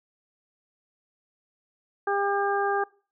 harmonic tone, 400.8 Hz, G4, 38 cents sharp, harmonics 1 / 2 / 3 / 4, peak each -27 / -27 / -31 / -31 dBFS, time 2.07-2.84 s, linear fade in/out 5 ms, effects noise-tail reverb RT60 0.4 s tail -23 dB re dry

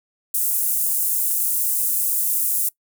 pink high-pass noise, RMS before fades -21 dBFS, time 0.34-2.69 s, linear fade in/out 5 ms, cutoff 9500 Hz, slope 24 dB/octave, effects noise-tail reverb RT60 0.1 s tail -22 dB re dry

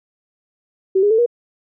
sine tone with pitch steps, 381.6 / 411.4 / 443.4 / 478 Hz, G4 / G#4 / A4 / A#4, -47 / -16 / +13 / +43 cents, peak -11 dBFS, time 0.95-1.262 s, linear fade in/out 10 ms, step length 78 ms, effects none

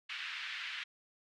white band-pass noise, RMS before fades -42 dBFS, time 0.09-0.84 s, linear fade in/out 10 ms, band 1500 to 3200 Hz, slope 24 dB/octave, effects none

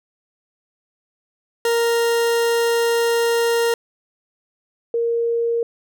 40% pulse / sine tone pair in turn, 466.2 / 466.2 Hz, A#4 / A#4, 0 / 0 cents, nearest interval unison, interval 0 cents, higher neither, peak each -15 / -17 dBFS, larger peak first, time 1.65-3.74 / 4.94-5.63 s, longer first, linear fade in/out 2 ms, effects none

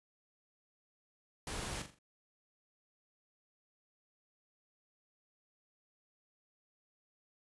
pink noise with echo, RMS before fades -41 dBFS, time 1.47-1.82 s, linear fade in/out 2 ms, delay 42 ms, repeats 4, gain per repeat -8 dB, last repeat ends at 1.988 s, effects resampled to 24000 Hz

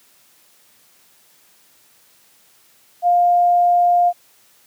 sine tone, 704 Hz, F5, 14 cents sharp, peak -11 dBFS, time 3.02-4.13 s, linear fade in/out 50 ms, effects white hiss -54 dBFS RMS until 4.66 s + high-pass 100 Hz 12 dB/octave

